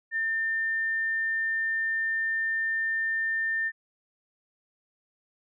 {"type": "tone", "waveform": "sine", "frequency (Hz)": 1800, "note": "A6", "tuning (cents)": 39, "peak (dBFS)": -25, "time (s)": [0.11, 3.72], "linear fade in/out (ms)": 50, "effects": []}